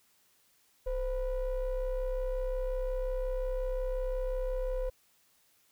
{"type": "ring-modulated tone", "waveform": "triangle", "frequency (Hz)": 240.2, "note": "B3", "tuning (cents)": -48, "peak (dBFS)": -25, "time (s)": [0.86, 4.9], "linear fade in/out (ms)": 10, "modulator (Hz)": 273, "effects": ["white hiss -68 dBFS RMS until 5.71 s"]}